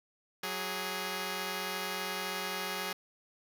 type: tone pair together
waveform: 5% pulse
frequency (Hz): 185.4 / 414.3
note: F#3 / G#4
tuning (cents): +4 / -4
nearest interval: octave + major second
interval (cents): 1392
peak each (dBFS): -27 / -25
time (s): 0.43-2.93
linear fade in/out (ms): 5
effects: none